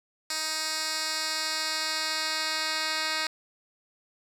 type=tone with band-pass filter sweep; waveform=10% pulse; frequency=313.8 Hz; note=D#4; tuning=15 cents sharp; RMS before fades=-30 dBFS; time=0.3-3.27 s; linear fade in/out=2 ms; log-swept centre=5900 to 3700 Hz; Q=1.3; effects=none